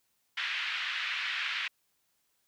pink band-pass noise, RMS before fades -34 dBFS, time 0.37-1.68 s, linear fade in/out 5 ms, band 1600 to 3400 Hz, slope 24 dB/octave, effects white hiss -75 dBFS RMS until 2.47 s

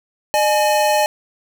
square tone pair together, 605.9 / 844 Hz, D#5 / G#5, -46 / +28 cents, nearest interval tritone, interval 574 cents, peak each -17 dBFS, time 0.34-1.06 s, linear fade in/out 0 ms, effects none

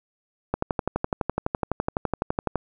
click train, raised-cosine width 1 ms, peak -9 dBFS, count 25, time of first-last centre 0.54-2.557 s, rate 11.9 Hz, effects none

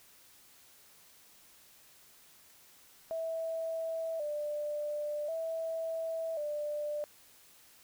sine tone with vibrato, 622.3 Hz, D#5, in tune, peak -33 dBFS, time 3.11-7.04 s, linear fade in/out 0 ms, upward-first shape square, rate 0.46 Hz, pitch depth 82 cents each way, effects white hiss -60 dBFS RMS until 7.83 s

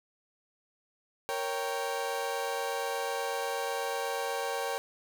30% pulse chord, G diminished, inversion first, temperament equal, 466.2 / 554.4 / 784 Hz, Bb4 / Db5 / G5, 0 / 0 / 0 cents, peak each -33 dBFS, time 1.29-4.78 s, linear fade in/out 0 ms, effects none

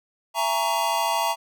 square chord, A# half-diminished seventh, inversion second, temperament just, 671.3 / 839.1 / 932.3 / 1118.8 Hz, E5 / G#5 / A#5 / C#6, +31 / +18 / 0 / +16 cents, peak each -29 / -29 / -25 / -31 dBFS, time 0.34-1.36 s, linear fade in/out 50 ms, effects none

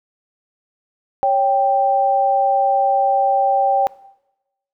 sine tone pair together, 555 / 784.9 Hz, C#5 / G5, +2 / +2 cents, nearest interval tritone, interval 600 cents, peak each -19 / -14 dBFS, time 1.23-3.87 s, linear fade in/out 0 ms, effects noise-tail reverb RT60 0.9 s tail -20 dB re dry

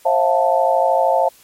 sine tone cluster, 534 / 657 / 710 / 882 Hz, C5 / E5 / F5 / A5, +35 / -6 / +28 / +4 cents, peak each -18 dBFS, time 0.05-1.29 s, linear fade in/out 10 ms, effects white hiss -49 dBFS RMS until 1.43 s + MP3 64 kbps

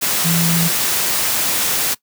sine tone in noise, 168 Hz, E3, 33 cents sharp, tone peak -15 dBFS, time 0.24-0.69 s, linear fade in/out 20 ms, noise white, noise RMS -18 dBFS, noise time 0.01-1.95 s, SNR 0 dB, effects noise-tail reverb RT60 0.1 s tail -20 dB re dry + high-pass 100 Hz 12 dB/octave

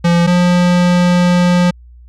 square tone pair in turn, 171.8 / 177.35 Hz, F3 / F3, -28 / +27 cents, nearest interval minor second, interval 55 cents, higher second, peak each -9 dBFS, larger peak neither, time 0.04-0.27 / 0.27-1.71 s, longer second, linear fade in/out 10 ms, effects added 60 Hz sine -36 dBFS peak until 2.08 s + low-pass 6000 Hz 12 dB/octave

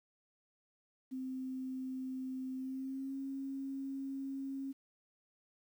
sine tone with pitch glide, 260 to 271.2 Hz, C4 to C#4, -11 to -38 cents, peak -38 dBFS, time 1.11-4.73 s, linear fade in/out 20 ms, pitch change +73 cents, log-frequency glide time 2.55-3.16 s, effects 11-bit

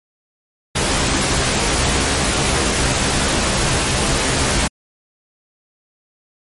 pink noise with comb filter, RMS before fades -17 dBFS, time 0.75-4.68 s, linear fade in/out 10 ms, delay 15 ms, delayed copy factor +0.65, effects MP3 48 kbps

